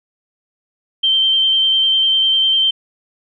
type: tone with vibrato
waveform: sine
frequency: 3127 Hz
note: G7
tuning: 5 cents flat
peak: -11 dBFS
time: 1.03-2.71 s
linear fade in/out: 10 ms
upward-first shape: sine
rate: 10 Hz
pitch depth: 14 cents each way
effects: none